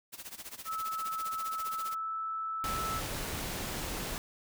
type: noise with tremolo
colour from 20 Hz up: white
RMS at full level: -42 dBFS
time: 0.12-1.95 s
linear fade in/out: 20 ms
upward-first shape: sine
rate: 15 Hz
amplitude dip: 85%
type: tone with pitch glide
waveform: sine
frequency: 1304 to 1313.1 Hz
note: E6 to E6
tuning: -19 to -7 cents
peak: -33 dBFS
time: 0.65-3.02 s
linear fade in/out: 50 ms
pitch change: +12 cents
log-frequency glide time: 1.64-2.1 s
type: noise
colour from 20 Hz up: pink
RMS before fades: -37 dBFS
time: 2.64-4.18 s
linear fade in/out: 0 ms
effects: none